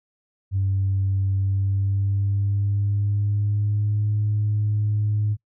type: tone with pitch glide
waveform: sine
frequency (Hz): 97 to 105.17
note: G2 to G#2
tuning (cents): -18 to +22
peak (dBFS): -18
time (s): 0.51-5.37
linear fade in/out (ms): 50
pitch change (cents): +140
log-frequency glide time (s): 1.35-4.11
effects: noise-tail reverb RT60 0.1 s tail -23 dB re dry + tanh soft clip ceiling -15 dBFS